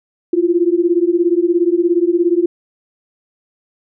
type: beating tone pair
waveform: sine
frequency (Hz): 337.7 / 354.7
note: E4 / F4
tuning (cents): +42 / +27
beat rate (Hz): 17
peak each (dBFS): -14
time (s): 0.33-2.46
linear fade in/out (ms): 5
effects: none